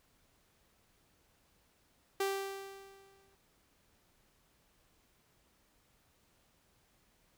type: tone with exponential decay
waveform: sawtooth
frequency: 391.3 Hz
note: G4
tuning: 3 cents flat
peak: -26 dBFS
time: 2.2-3.35 s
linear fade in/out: 5 ms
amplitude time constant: 250 ms
effects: pink hiss -71 dBFS RMS until 7.37 s

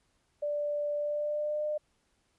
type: tone with pitch glide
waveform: sine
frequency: 587.3 to 603.1 Hz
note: D5 to D5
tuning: 0 to +46 cents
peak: -29 dBFS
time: 0.42-1.78 s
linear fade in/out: 10 ms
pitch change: +46 cents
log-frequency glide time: 0.96-1.65 s
effects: pink hiss -73 dBFS RMS until 2.38 s + resampled to 24000 Hz

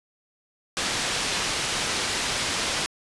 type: low-pass noise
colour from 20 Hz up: white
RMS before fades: -27 dBFS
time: 0.77-2.86 s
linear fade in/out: 0 ms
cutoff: 5500 Hz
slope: 12 dB/octave
effects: resampled to 24000 Hz

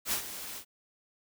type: noise with ADSR envelope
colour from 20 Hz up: white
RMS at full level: -29 dBFS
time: 0.05-0.65 s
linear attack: 70 ms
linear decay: 94 ms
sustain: -12 dB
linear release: 80 ms
effects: none

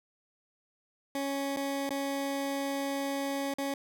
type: tone with dropouts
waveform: 20% pulse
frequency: 277.2 Hz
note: C#4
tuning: in tune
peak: -26 dBFS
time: 1.15-3.74 s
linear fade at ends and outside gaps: 2 ms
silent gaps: 1.563-1.57 / 1.893-1.906 / 3.539-3.584 s
effects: none

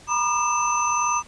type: tone cluster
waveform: sine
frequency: 954 / 995 / 1209 / 2639 / 6120 Hz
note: A#5 / B5 / D6 / E7 / G8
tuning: +40 / +13 / +50 / +1 / -42 cents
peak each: -25 / -30 / -23 / -30 / -27 dBFS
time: 0.07-1.23 s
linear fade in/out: 50 ms
effects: pink hiss -48 dBFS RMS until 1.27 s + resampled to 22050 Hz

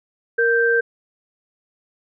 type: tone pair together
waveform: sine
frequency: 466.2 / 1568 Hz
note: A#4 / G6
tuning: 0 / 0 cents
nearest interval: octave + major sixth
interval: 2100 cents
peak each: -17 dBFS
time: 0.38-0.81 s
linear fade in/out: 10 ms
effects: none

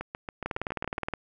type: two click trains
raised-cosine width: 0.5 ms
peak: -19 / -15 dBFS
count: 8 / 14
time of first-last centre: 0.01-0.984 / 0.46-1.137 s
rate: 7.19 / 19.2 Hz
effects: none

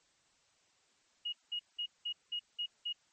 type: tone bursts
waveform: sine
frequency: 2881 Hz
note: F#7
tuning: 47 cents flat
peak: -34 dBFS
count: 7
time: 1.25-2.929 s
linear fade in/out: 10 ms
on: 77 ms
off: 190 ms
effects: white hiss -71 dBFS RMS until 3.12 s + MP3 32 kbps

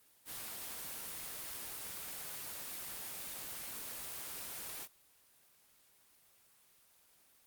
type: noise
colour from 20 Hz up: white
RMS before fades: -44 dBFS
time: 0.25-4.88 s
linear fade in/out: 50 ms
effects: white hiss -67 dBFS RMS until 7.46 s + Opus 24 kbps

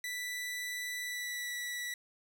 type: tone with pitch glide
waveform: sawtooth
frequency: 1975.5 to 1952.8 Hz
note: B6 to B6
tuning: 0 to -20 cents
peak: -33 dBFS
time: 0.04-1.94 s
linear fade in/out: 2 ms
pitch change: -20 cents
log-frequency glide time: 1.01-1.54 s
effects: none

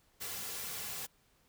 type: noise with comb filter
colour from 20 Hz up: white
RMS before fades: -41 dBFS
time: 0.2-1.07 s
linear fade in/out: 20 ms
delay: 3.2 ms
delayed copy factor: -0.55
effects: pink hiss -70 dBFS RMS until 1.48 s

